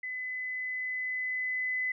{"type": "tone with level ramp", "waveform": "sine", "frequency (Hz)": 2014, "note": "B6", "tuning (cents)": 33, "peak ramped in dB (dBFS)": [-34, -28], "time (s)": [0.03, 1.92], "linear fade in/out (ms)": 5, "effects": []}